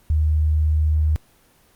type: tone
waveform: sine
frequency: 77 Hz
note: D#2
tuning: 17 cents flat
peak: -15 dBFS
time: 0.1-1.16 s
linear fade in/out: 0 ms
effects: pink hiss -56 dBFS RMS until 1.75 s + Opus 24 kbps